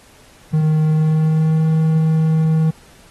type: tone with pitch glide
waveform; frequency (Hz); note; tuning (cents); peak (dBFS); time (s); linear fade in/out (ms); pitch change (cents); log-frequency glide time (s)
triangle; 155.56 to 158.92; D#3 to D#3; 0 to +37; -10; 0.53-2.71; 10; +37; 0.84-1.66
effects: pink hiss -48 dBFS RMS until 3.1 s + AAC 32 kbps